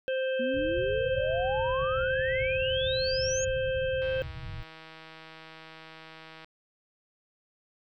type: harmonic tone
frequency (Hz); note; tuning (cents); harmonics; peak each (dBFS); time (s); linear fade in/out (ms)
523.3; C5; 0; 1 / 3 / 5 / 6; -27 / -37 / -41 / -43; 0.08-4.22; 0
type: exponential sweep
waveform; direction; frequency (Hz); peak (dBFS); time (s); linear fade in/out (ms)
sine; up; 233.1 to 6800; -31; 0.39-3.45; 10
type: low-pass noise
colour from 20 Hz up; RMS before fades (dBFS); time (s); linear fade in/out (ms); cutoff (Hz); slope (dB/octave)
white; -39; 0.54-4.63; 0; 140; 48
type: click train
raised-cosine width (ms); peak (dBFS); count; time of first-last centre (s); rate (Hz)
0.3; -31; 389; 4.02-6.445; 160
effects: none